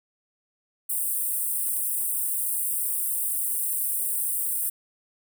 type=high-pass noise; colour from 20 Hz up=pink; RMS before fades=-27 dBFS; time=0.89-4.7 s; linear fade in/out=10 ms; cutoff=8400 Hz; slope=96 dB/octave; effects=none